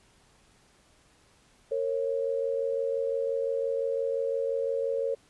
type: tone pair together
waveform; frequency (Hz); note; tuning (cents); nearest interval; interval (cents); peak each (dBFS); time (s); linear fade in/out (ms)
sine; 460.2 / 546; A#4 / C#5; -22 / -26; minor third; 296; -29 / -29; 1.71-5.15; 10
effects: pink hiss -62 dBFS RMS until 5.29 s + resampled to 24000 Hz